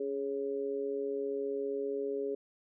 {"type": "tone with amplitude modulation", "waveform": "sine", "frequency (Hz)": 416, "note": "G#4", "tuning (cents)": 3, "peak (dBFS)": -28, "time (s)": [0, 2.35], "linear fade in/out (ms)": 5, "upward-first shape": "sine", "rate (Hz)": 135, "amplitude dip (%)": 85, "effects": []}